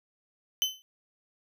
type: tone with exponential decay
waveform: 35% pulse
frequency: 3046 Hz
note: F#7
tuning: 50 cents sharp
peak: -19 dBFS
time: 0.62-0.82 s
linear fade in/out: 0 ms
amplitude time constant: 43 ms
effects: none